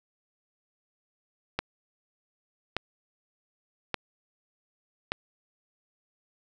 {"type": "click train", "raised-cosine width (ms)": 0.3, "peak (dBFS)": -11, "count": 4, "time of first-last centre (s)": [1.59, 5.119], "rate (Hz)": 0.85, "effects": []}